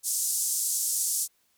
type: band-pass noise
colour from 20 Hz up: white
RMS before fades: -28 dBFS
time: 0.03-1.28 s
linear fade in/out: 50 ms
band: 6100 to 11000 Hz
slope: 24 dB/octave
effects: white hiss -69 dBFS RMS until 1.57 s